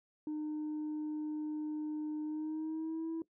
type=tone with pitch glide; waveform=sine; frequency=304.6 to 326.5 Hz; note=D#4 to E4; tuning=-37 to -17 cents; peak=-33 dBFS; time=0.27-3.22 s; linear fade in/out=2 ms; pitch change=+120 cents; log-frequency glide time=2.23-3.11 s; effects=noise-tail reverb RT60 0.1 s tail -19 dB re dry + tanh soft clip ceiling -34 dBFS